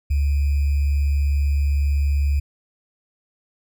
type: tone with sample-and-hold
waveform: sine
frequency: 71.1 Hz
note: C#2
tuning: 45 cents sharp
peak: -16 dBFS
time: 0.1-2.4 s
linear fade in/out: 10 ms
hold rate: 2450 Hz
effects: none